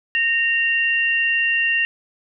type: tone pair together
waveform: sine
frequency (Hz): 1849 / 2767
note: A#6 / F7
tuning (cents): -15 / -17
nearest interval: perfect fifth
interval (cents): 698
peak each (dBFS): -19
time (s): 0.15-1.85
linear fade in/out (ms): 0
effects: none